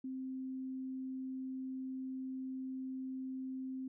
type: tone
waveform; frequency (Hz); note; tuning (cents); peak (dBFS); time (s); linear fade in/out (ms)
sine; 261.4; C4; -1; -39; 0.04-3.88; 5
effects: none